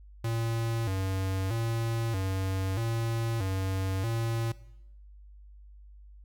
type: tone with vibrato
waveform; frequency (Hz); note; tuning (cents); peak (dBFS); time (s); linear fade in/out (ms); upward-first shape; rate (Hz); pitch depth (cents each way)
square; 104.5; G#2; +11; -29; 0.24-4.52; 5; square; 0.79; 160
effects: noise-tail reverb RT60 0.8 s tail -18 dB re dry + added 50 Hz sine -48 dBFS peak until 6.24 s